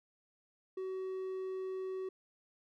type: tone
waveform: triangle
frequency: 377 Hz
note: F#4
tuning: 32 cents sharp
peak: -35 dBFS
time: 0.77-2.09 s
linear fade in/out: 5 ms
effects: none